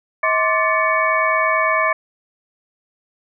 sine tone cluster, 638 / 1054 / 1163 / 1751 / 2242 Hz, D#5 / C6 / D6 / A6 / C#7, +43 / +12 / -17 / -9 / +19 cents, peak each -21 dBFS, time 0.23-1.93 s, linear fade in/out 5 ms, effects none

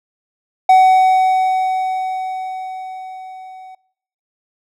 triangle tone with level ramp, 751 Hz, F#5, 26 cents sharp, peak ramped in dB -3 to -32 dBFS, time 0.69-3.75 s, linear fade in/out 5 ms, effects noise-tail reverb RT60 0.7 s tail -24 dB re dry

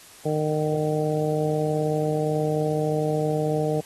harmonic tone, 153.1 Hz, D#3, 28 cents flat, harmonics 1 / 2 / 3 / 4 / 5, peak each -26 / -30 / -25 / -29 / -33 dBFS, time 0.25-3.81 s, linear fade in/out 10 ms, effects white hiss -48 dBFS RMS until 3.85 s + AAC 32 kbps

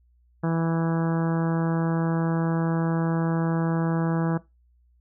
harmonic tone, 164.81 Hz, E3, in tune, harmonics 1 / 2 / 3 / 4 / 5 / 6 / 7 / 8 / 9 / 10, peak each -23 / -29 / -33 / -35 / -37 / -39 / -40 / -41 / -42 / -43 dBFS, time 0.43-4.38 s, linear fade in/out 10 ms, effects noise-tail reverb RT60 0.2 s tail -18 dB re dry + added 60 Hz sine -58 dBFS peak until 5 s

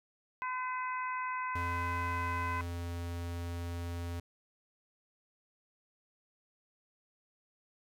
harmonic tone, 508 Hz, B4, 49 cents sharp, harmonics 2 / 3 / 4 / 5, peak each -35 / -42 / -43 / -47 dBFS, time 0.42-2.61 s, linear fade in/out 0 ms
square tone with pitch glide, 86.9 to 86 Hz, F2 to F2, -8 to -26 cents, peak -37 dBFS, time 1.55-4.2 s, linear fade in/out 5 ms, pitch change -18 cents, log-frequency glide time 2.24-2.9 s
effects none

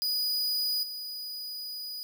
45% pulse tone with level steps, 4936 Hz, D#8, 15 cents flat, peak -26 / -35 dBFS, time 0.02-2.03 s, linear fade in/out 0 ms, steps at 0.83 s, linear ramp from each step 2 ms, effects none

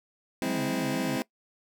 sawtooth chord, Ab augmented, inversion none, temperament just, 207.7 / 259.6 / 324.5 Hz, Ab3 / C4 / E4, 0 / -13 / -27 cents, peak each -30 / -26 / -29 dBFS, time 0.42-1.22 s, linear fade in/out 0 ms
sine tone with vibrato, 160.5 Hz, E3, 46 cents flat, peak -34 dBFS, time 0.45-1.17 s, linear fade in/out 10 ms, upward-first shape sine, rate 4 Hz, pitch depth 280 cents each way
effects noise-tail reverb RT60 0.1 s tail -21 dB re dry

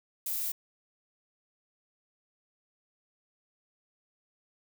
violet noise, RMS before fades -33 dBFS, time 0.26-0.52 s, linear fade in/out 5 ms, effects none

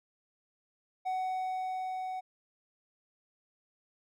triangle tone with level ramp, 747 Hz, F#5, 16 cents sharp, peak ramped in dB -28 to -33 dBFS, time 1.05-2.21 s, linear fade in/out 20 ms, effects none

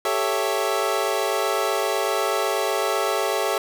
25% pulse chord, A dominant seventh, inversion third, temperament equal, 392 / 440 / 554.4 / 659.3 Hz, G4 / A4 / C#5 / E5, 0 / 0 / 0 / 0 cents, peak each -23 dBFS, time 0.05-3.58 s, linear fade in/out 2 ms, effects none

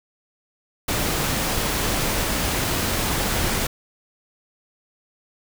pink noise, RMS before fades -23 dBFS, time 0.88-3.67 s, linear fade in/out 5 ms, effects none

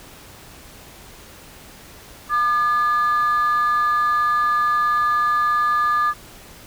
sine tone pair together, 1203.1 / 1700 Hz, D6 / G#6, +41 / +40 cents, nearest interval tritone, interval 599 cents, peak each -15 / -23 dBFS, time 2.29-6.14 s, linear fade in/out 50 ms, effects tanh soft clip ceiling -12 dBFS + pink hiss -43 dBFS RMS until 6.66 s

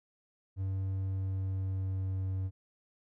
triangle tone with pitch glide, 95.8 to 94.7 Hz, G2 to F#2, -39 to +41 cents, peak -29 dBFS, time 0.56-2.51 s, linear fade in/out 50 ms, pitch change -20 cents, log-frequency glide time 0.94-2.29 s, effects none

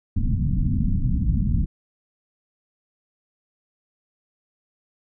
pink low-pass noise, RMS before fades -21 dBFS, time 0.16-1.66 s, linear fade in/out 10 ms, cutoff 240 Hz, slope 48 dB/octave, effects none

